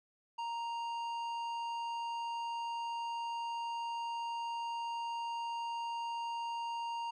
sine tone with tanh clipping, 932.3 Hz, A#5, in tune, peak -38 dBFS, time 0.38-7.11 s, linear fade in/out 10 ms, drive 11 dB, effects none

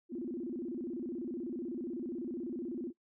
sine tone with vibrato, 291.5 Hz, D4, 13 cents flat, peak -36 dBFS, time 0.09-2.93 s, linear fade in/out 50 ms, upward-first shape square, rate 16 Hz, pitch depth 290 cents each way, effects noise-tail reverb RT60 0.1 s tail -20 dB re dry

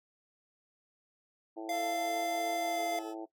harmonic tone, 110 Hz, A2, in tune, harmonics 3 / 4 / 5 / 6 / 7 / 8, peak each -40 / -48 / -49 / -46 / -47 / -52 dBFS, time 1.56-3.26 s, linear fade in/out 20 ms
square tone, 693 Hz, F5, 14 cents flat, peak -33 dBFS, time 1.69-2.99 s, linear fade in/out 2 ms
20% pulse tone with pitch glide, 443.2 to 432.3 Hz, A4 to A4, +13 to -31 cents, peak -40 dBFS, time 1.7-3.15 s, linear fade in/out 50 ms, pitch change -44 cents, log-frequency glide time 2.65-2.79 s
effects noise-tail reverb RT60 0.1 s tail -17 dB re dry

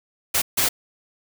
white noise bursts at uneven times, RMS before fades -20 dBFS, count 2, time 0.34-0.42 / 0.57-0.69 s, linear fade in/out 10 ms, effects none

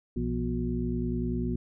harmonic tone with a mistuned harmonic, 60.3 Hz, B1, 41 cents flat, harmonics 1 / 2 / 3 / 4 / 6, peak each -33 / -35 / -35 / -31 / -36 dBFS, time 0.16-1.56 s, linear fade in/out 5 ms, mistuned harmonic 3, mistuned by -92 cents, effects none

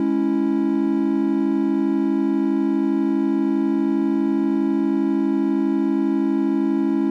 triangle chord, C# minor, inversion second, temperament equal, 207.7 / 277.2 / 329.6 Hz, G#3 / C#4 / E4, 0 / 0 / 0 cents, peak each -22 / -18 / -19 dBFS, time 0-7.1 s, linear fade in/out 2 ms, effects tanh soft clip ceiling -6 dBFS

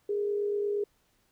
sine tone pair together, 409.4 / 457.9 Hz, G#4 / A#4, -25 / -31 cents, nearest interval major second, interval 194 cents, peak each -27 / -38 dBFS, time 0.09-0.84 s, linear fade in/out 5 ms, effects pink hiss -70 dBFS RMS until 1.31 s

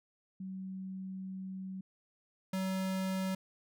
sine / square tone pair in turn, 189.3 / 189.3 Hz, F#3 / F#3, +40 / +40 cents, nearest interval unison, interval 0 cents, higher neither, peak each -39 / -33 dBFS, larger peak second, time 0.4-1.81 / 2.53-3.35 s, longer first, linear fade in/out 5 ms, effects none

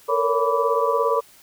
sine tone cluster, 452.1 / 469.3 / 562 / 990 / 1157 Hz, A4 / A#4 / C#5 / B5 / D6, +47 / +12 / +24 / +4 / -26 cents, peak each -24 dBFS, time 0.08-1.21 s, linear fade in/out 20 ms, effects white hiss -51 dBFS RMS until 1.42 s

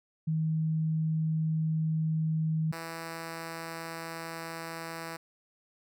sine / 5% pulse tone pair in turn, 158.5 / 164.59 Hz, D#3 / E3, +32 / -2 cents, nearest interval minor second, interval 66 cents, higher second, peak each -26 dBFS, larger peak neither, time 0.27-2.72 / 2.72-5.17 s, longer neither, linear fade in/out 10 ms, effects none

